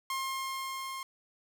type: tone with level ramp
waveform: sawtooth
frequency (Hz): 1066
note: C6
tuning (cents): +32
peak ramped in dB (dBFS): -28 to -34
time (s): 0.1-1.03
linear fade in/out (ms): 2
effects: 9-bit